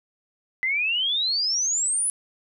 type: exponential sweep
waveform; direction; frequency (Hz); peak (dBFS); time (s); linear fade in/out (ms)
sine; up; 2000 to 10290; -21; 0.63-2.1; 0
effects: none